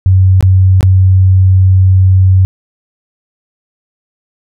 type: tone with dropouts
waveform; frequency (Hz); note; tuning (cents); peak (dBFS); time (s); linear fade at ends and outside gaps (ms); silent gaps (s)
sine; 94; F#2; +28; -3; 0.06-2.45; 0; 0.408-0.426 / 0.808-0.829
effects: none